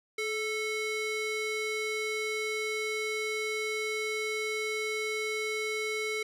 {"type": "ring-modulated tone", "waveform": "square", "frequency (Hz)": 880, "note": "A5", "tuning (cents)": 0, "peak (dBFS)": -28, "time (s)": [0.18, 6.23], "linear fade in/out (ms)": 5, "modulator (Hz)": 1310, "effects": ["low-pass 10000 Hz 12 dB/octave"]}